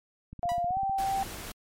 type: click train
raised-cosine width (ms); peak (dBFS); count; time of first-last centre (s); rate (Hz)
5; -30; 10; 0.33-0.896; 15.9
type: tone with pitch glide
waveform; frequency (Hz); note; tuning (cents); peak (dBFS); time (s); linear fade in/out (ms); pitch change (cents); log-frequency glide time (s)
sine; 698.5 to 779.5; F5 to G5; 0 to -10; -26; 0.43-1.23; 0; +190; 0.67-0.78
type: tone with exponential decay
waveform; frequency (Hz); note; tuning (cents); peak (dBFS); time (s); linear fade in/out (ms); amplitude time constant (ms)
sawtooth; 979; B5; -15; -30; 0.49-0.67; 1; 37
type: noise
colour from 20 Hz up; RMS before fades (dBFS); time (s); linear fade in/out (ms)
pink; -40; 0.98-1.52; 5
effects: MP3 64 kbps